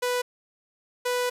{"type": "tone pair in turn", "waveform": "sawtooth", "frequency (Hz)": [493.9, 493.9], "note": ["B4", "B4"], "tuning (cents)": [0, 0], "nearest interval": "unison", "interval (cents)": 0, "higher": "neither", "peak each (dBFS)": -20, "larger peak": "neither", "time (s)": [[0.02, 0.22], [1.05, 1.3]], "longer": "second", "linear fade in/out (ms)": 10, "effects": ["resampled to 32000 Hz", "9-bit"]}